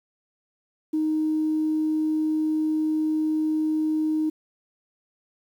sine tone, 311.1 Hz, D#4, in tune, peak -20 dBFS, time 0.93-4.3 s, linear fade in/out 10 ms, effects tanh soft clip ceiling -16 dBFS + 9-bit

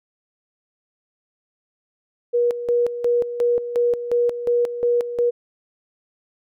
sine tone with tremolo, 480 Hz, B4, 49 cents flat, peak -15 dBFS, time 2.33-5.31 s, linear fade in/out 20 ms, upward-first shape square, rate 2.8 Hz, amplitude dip 70%, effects none

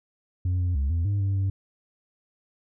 sine tone with pitch steps, 90.7 / 89.2 / 68.9 / 84.1 / 100.9 / 98 / 96.9 Hz, F#2 / F2 / C#2 / E2 / G#2 / G2 / G2, -34 / +37 / -10 / +35 / -49 / 0 / -20 cents, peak -19 dBFS, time 0.45-1.5 s, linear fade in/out 5 ms, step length 150 ms, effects tanh soft clip ceiling -21 dBFS

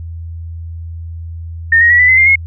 sine tone with pitch steps, 1827 / 1879.4 / 1933.4 / 1988.9 / 2046 / 2105 / 2165 Hz, A#6 / A#6 / B6 / B6 / C7 / C7 / C#7, -35 / +14 / -37 / +12 / -39 / +10 / -41 cents, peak -5 dBFS, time 1.72-2.357 s, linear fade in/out 5 ms, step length 91 ms, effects added 83 Hz sine -23 dBFS peak until 2.46 s

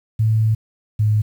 sine tone pair in turn, 110.1 / 106.72 Hz, A2 / G#2, +2 / +48 cents, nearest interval minor second, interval 54 cents, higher first, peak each -13 dBFS, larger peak neither, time 0.19-0.55 / 0.99-1.22 s, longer first, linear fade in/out 10 ms, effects 8-bit

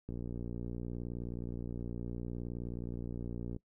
click train, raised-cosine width 3 ms, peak -28 dBFS, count 207, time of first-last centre 0.09-3.564 s, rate 59.3 Hz, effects noise-tail reverb RT60 0.1 s tail -22 dB re dry

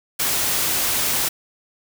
white noise, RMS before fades -21 dBFS, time 0.19-1.29 s, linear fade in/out 10 ms, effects none

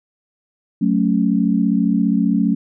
sine chord, F# minor, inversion none, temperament equal, 185 / 220 / 277.2 Hz, F#3 / A3 / C#4, 0 / 0 / 0 cents, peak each -18 / -17 / -19 dBFS, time 0.81-2.55 s, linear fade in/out 10 ms, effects none

